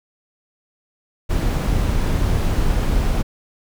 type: noise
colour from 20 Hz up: brown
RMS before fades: -18 dBFS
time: 1.29-3.23 s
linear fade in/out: 20 ms
effects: none